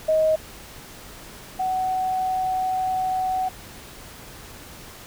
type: tone pair in turn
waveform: sine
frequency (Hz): 629 / 748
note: D#5 / F#5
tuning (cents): +19 / +19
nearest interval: minor third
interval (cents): 300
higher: second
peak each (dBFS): -16 / -21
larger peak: first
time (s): 0.08-0.36 / 1.59-3.49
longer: second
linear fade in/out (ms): 10
effects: pink hiss -42 dBFS RMS until 5.06 s